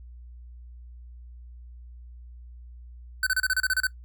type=tone bursts; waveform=square; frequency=1519 Hz; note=F#6; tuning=45 cents sharp; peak=-22 dBFS; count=10; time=3.23-3.869 s; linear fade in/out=2 ms; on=36 ms; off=31 ms; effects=noise-tail reverb RT60 0.1 s tail -19 dB re dry + added 60 Hz sine -42 dBFS peak until 4.04 s